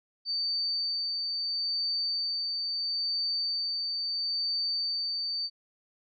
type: tone with tremolo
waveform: sine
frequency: 4586 Hz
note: D8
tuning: 42 cents flat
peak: -27 dBFS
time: 0.25-5.5 s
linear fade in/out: 50 ms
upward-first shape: sine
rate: 0.75 Hz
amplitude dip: 25%
effects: none